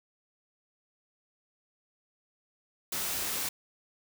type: noise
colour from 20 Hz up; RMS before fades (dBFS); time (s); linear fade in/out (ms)
white; -33; 2.92-3.49; 5
effects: none